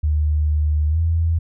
sine tone with pitch glide, 75.7 to 82.55 Hz, D#2 to E2, -47 to +3 cents, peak -15 dBFS, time 0.03-1.39 s, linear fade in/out 10 ms, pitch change +150 cents, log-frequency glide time 0.89-0.99 s, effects none

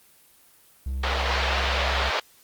triangle tone, 66.1 Hz, C2, 18 cents sharp, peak -24 dBFS, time 0.86-2.1 s, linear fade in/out 5 ms
pink band-pass noise, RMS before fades -26 dBFS, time 1.03-2.2 s, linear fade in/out 5 ms, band 520 to 4200 Hz, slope 24 dB/octave
effects white hiss -56 dBFS RMS until 2.43 s + Opus 24 kbps

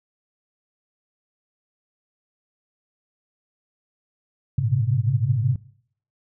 sine tone cluster, 105 / 117.2 / 131.1 / 136.6 Hz, G#2 / A#2 / C3 / C#3, +19 / +10 / +4 / -25 cents, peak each -24 dBFS, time 4.58-5.56 s, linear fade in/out 5 ms, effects noise-tail reverb RT60 0.6 s tail -20 dB re dry

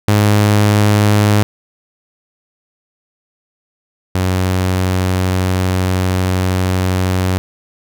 sawtooth tone pair in turn, 103.83 / 92.69 Hz, G#2 / F#2, 0 / +4 cents, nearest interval major second, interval 196 cents, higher first, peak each -5 / -9 dBFS, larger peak first, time 0.08-1.43 / 4.15-7.38 s, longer second, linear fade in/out 0 ms, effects none

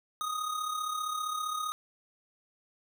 square tone with amplitude modulation, 1244.5 Hz, D#6, in tune, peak -30 dBFS, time 0.21-1.72 s, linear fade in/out 0 ms, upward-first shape sine, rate 35.2 Hz, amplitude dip 55%, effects none

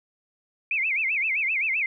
sine tone with vibrato, 2349 Hz, D7, in tune, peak -22 dBFS, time 0.71-1.86 s, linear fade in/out 2 ms, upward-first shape sine, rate 7.7 Hz, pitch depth 220 cents each way, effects none

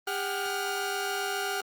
sawtooth tone cluster, 401.2 / 755 / 1418 Hz, G4 / F#5 / F6, +40 / +35 / +26 cents, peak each -30 dBFS, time 0.07-1.61 s, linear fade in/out 5 ms, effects Opus 32 kbps

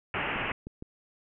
white low-pass noise, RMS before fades -32 dBFS, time 0.14-0.52 s, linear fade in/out 2 ms, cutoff 2900 Hz, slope 96 dB/octave
click train, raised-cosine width 3 ms, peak -27 dBFS, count 4, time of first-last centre 0.36-0.824 s, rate 6.46 Hz
effects none

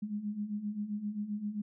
sine beating tone pair, 203 / 210.6 Hz, G#3 / G#3, -39 / +24 cents, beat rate 7.6 Hz, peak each -40 / -35 dBFS, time 0.02-1.62 s, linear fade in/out 10 ms, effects none

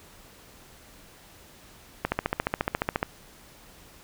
click train, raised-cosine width 0.5 ms, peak -9 dBFS, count 15, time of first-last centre 2.05-3.029 s, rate 14.3 Hz, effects pink hiss -52 dBFS RMS until 4.03 s

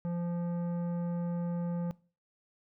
triangle tone with tanh clipping, 172.9 Hz, F3, 17 cents flat, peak -33 dBFS, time 0.05-1.91 s, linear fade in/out 0 ms, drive 16 dB, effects noise-tail reverb RT60 0.4 s tail -22 dB re dry

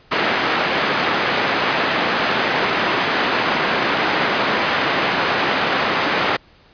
white band-pass noise, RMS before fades -19 dBFS, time 0.11-6.37 s, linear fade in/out 10 ms, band 180 to 2000 Hz, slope 12 dB/octave, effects pink hiss -51 dBFS RMS until 6.73 s + resampled to 11025 Hz

